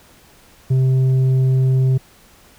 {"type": "tone with tanh clipping", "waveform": "sine", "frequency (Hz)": 130.81, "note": "C3", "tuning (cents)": 0, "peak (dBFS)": -13, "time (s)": [0.7, 1.98], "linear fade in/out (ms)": 10, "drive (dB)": 5, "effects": ["pink hiss -49 dBFS RMS until 2.58 s"]}